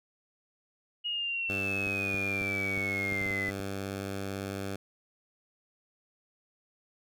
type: exponential sweep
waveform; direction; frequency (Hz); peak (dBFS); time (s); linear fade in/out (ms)
sine; down; 2887 to 2000; -30; 1.04-3.51; 20
type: tone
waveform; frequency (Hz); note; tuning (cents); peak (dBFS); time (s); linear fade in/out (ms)
10% pulse; 98; G2; 0; -26; 1.49-4.76; 5
type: clicks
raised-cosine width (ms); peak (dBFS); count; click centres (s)
3; -31; 10; 1.871 / 2.144 / 2.415 / 2.777 / 3.123 / 3.214 / 3.262 / 3.309 / 3.487 / 3.6
effects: none